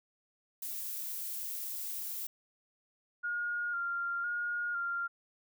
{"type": "noise", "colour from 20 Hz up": "violet", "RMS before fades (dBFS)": -39, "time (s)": [0.62, 2.27], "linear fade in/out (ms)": 5}
{"type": "tone with vibrato", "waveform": "sine", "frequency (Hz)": 1410, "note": "F6", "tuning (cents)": 16, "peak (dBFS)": -32, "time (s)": [3.23, 5.08], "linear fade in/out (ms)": 20, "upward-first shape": "square", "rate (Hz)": 0.99, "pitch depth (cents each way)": 24}
{"effects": []}